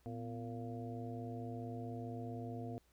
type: harmonic tone with a mistuned harmonic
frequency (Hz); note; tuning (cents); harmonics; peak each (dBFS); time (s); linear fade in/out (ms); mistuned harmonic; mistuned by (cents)
115.5; A#2; -16; 1 / 2 / 3 / 4 / 5 / 6; -45 / -46 / -53 / -50 / -59 / -50; 0.06-2.78; 0; 2; +130
effects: added 60 Hz sine -70 dBFS peak until 2.92 s + pink hiss -74 dBFS RMS until 2.92 s